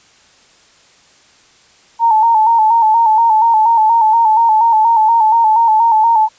sine tone with vibrato, 896 Hz, A5, 31 cents sharp, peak -7 dBFS, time 1.99-6.29 s, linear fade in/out 50 ms, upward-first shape square, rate 4.2 Hz, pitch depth 54 cents each way, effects white hiss -48 dBFS RMS until 6.38 s + resampled to 16000 Hz

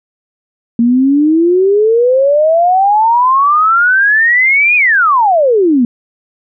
sine exponential two-way sweep, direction up then down, 229.7 to 2500 to 229.7 Hz, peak -6 dBFS, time 0.79-5.85 s, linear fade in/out 2 ms, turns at 4.76 s, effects none

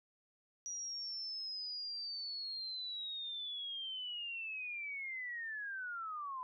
sine linear sweep, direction down, 5800 to 1000 Hz, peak -40 dBFS, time 0.66-6.43 s, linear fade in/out 0 ms, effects none

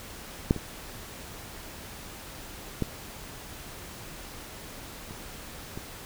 clicks, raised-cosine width 3 ms, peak -7 / -21 / -13 / -28 / -23 dBFS, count 5, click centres 0.509 / 0.563 / 2.823 / 5.109 / 5.775 s, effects pink hiss -43 dBFS RMS until 6.05 s

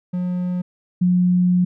triangle / sine tone pair in turn, 179.6 / 179.6 Hz, F3 / F3, +49 / +49 cents, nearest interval unison, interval 0 cents, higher neither, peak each -18 / -13 dBFS, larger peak second, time 0.13-0.62 / 1.01-1.65 s, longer second, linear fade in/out 10 ms, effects none

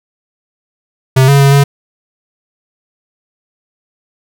square tone with pitch steps, 131.6 / 140.1 / 138.8 / 140.7 Hz, C3 / C#3 / C#3 / C#3, +10 / +19 / +3 / +26 cents, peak -5 dBFS, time 1.16-1.64 s, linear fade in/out 10 ms, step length 120 ms, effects none

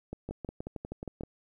two click trains, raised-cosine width 2 ms, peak -24 / -24 dBFS, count 7 / 7, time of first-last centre 0.29-1.235 / 0.13-1.209 s, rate 6.35 / 5.56 Hz, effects 11-bit

